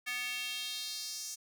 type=tone with high-pass filter sweep; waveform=square; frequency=246.9 Hz; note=B3; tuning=in tune; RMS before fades=-39 dBFS; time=0.06-1.36 s; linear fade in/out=20 ms; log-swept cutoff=2000 to 6300 Hz; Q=2.8; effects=none